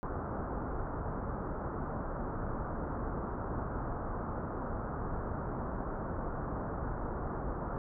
pink low-pass noise, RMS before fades -37 dBFS, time 0.03-7.78 s, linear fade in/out 0 ms, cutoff 1400 Hz, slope 48 dB/octave, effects none

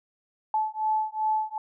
sine beating tone pair, 865 / 867.6 Hz, A5 / A5, -30 / -25 cents, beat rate 2.6 Hz, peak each -27 dBFS, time 0.54-1.58 s, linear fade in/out 2 ms, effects none

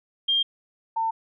sine tone pair in turn, 3203 / 900.7 Hz, G7 / A5, +37 / +40 cents, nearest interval octave + minor seventh, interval 2197 cents, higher first, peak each -19 / -22 dBFS, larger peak first, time 0.28-0.43 / 0.96-1.11 s, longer neither, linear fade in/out 10 ms, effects none

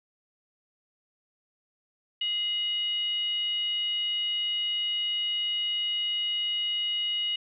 sine tone with frequency modulation, 2900 Hz, F#7, 35 cents flat, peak -26 dBFS, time 2.21-7.36 s, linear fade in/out 5 ms, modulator 823 Hz, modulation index 0.33, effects none

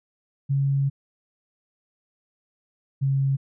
sine tone pair in turn, 138.3 / 136.4 Hz, C#3 / C#3, -4 / -28 cents, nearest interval unison, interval 24 cents, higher first, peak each -19 dBFS, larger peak neither, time 0.49-0.9 / 3.01-3.37 s, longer first, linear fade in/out 20 ms, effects none

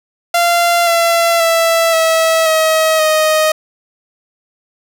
sawtooth tone with pitch steps, 690 / 676.2 / 662.7 / 649.4 / 636.4 / 623.7 Hz, F5 / E5 / E5 / E5 / D#5 / D#5, -21 / +44 / +9 / -26 / +39 / +4 cents, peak -6 dBFS, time 0.34-3.52 s, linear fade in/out 5 ms, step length 530 ms, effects none

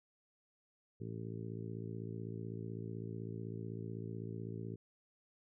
harmonic tone, 55.9 Hz, A1, 28 cents sharp, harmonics 2 / 3 / 4 / 5 / 6 / 7 / 8, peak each -44 / -47 / -51 / -52 / -53 / -50 / -55 dBFS, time 1-4.76 s, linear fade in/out 10 ms, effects none

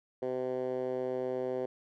10% pulse tone with band-pass filter, 127.9 Hz, C3, 39 cents flat, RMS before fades -34 dBFS, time 0.22-1.66 s, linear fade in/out 5 ms, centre 450 Hz, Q 2.7, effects none

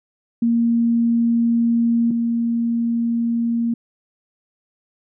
sine tone pair in turn, 233.1 / 233.1 Hz, A#3 / A#3, 0 / 0 cents, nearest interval unison, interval 0 cents, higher neither, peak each -14 / -17 dBFS, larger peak first, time 0.42-2.11 / 2.11-3.74 s, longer first, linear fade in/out 5 ms, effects none

